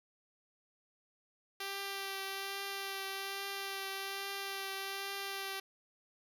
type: tone with vibrato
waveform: 5% pulse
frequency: 392 Hz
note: G4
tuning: in tune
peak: -27 dBFS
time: 1.6-5.6 s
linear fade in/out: 5 ms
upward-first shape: triangle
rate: 1.2 Hz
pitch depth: 17 cents each way
effects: none